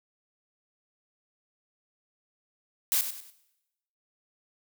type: noise with echo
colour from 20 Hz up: blue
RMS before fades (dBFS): -25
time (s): 2.92-3.01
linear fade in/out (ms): 0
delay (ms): 97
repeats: 3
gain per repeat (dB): -9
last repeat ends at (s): 3.301
effects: noise-tail reverb RT60 0.9 s tail -17 dB re dry